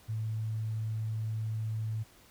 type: tone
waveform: sine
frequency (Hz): 110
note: A2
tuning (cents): 0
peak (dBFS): -31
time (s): 0.08-2.04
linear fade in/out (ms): 20
effects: pink hiss -59 dBFS RMS until 2.3 s